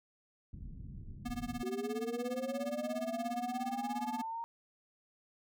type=low-pass noise; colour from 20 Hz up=pink; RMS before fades=-46 dBFS; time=0.53-1.62 s; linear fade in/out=2 ms; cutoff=210 Hz; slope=24 dB/octave
type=tone with tremolo; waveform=square; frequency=242.2 Hz; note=B3; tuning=34 cents flat; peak=-35 dBFS; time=1.25-4.22 s; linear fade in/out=10 ms; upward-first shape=sine; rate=17 Hz; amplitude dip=95%
type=linear sweep; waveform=sine; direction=up; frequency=368 to 932.3 Hz; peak=-37 dBFS; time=1.63-4.44 s; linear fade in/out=0 ms
effects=none